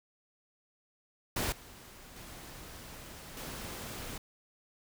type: noise with level steps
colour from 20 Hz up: pink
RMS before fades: -33 / -52 / -48 / -42 dBFS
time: 1.36-4.18 s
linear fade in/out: 5 ms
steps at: 1.52 / 2.16 / 3.37 s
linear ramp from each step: 2 ms
effects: none